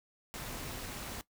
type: noise with amplitude modulation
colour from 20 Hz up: pink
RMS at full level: -39 dBFS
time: 0.34-1.21 s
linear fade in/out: 0 ms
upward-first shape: sine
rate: 274 Hz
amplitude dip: 70%
effects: noise-tail reverb RT60 0.1 s tail -17 dB re dry